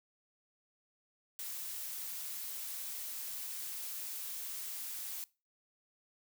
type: noise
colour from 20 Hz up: blue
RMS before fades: -42 dBFS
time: 1.39-5.24 s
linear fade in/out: 0 ms
effects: noise-tail reverb RT60 0.3 s tail -22 dB re dry